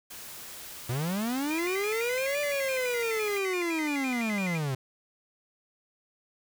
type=noise; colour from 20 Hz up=white; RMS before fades=-43 dBFS; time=0.1-3.39 s; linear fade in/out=10 ms
type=linear two-way sweep; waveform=45% pulse; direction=up then down; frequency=114.7 to 587.3 to 126.3 Hz; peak=-28 dBFS; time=0.89-4.75 s; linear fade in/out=5 ms; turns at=2.41 s
type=tone with vibrato; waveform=triangle; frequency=2226 Hz; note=C#7; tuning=7 cents sharp; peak=-32 dBFS; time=1.5-4.58 s; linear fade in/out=10 ms; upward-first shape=square; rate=5.9 Hz; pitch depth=140 cents each way
effects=none